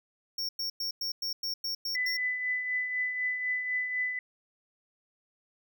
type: tone bursts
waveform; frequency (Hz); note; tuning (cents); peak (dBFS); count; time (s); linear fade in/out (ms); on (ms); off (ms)
square; 5500; F8; -27; -31; 9; 0.38-2.17; 5; 110; 100
type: tone with tremolo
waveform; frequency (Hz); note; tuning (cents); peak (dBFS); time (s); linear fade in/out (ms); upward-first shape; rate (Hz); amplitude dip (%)
sine; 2000; B6; +21; -26; 1.95-4.19; 2; triangle; 4; 55
effects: none